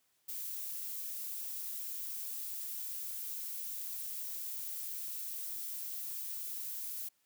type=noise; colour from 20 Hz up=violet; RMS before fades=-41 dBFS; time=0.28-7.09 s; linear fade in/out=10 ms; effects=white hiss -75 dBFS RMS until 7.25 s + high-pass 80 Hz 12 dB/octave